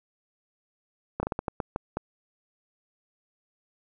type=slowing click train; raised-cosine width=1 ms; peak=-14 dBFS; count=9; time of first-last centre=1.2-1.97 s; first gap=30 ms; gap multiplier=1.32; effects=none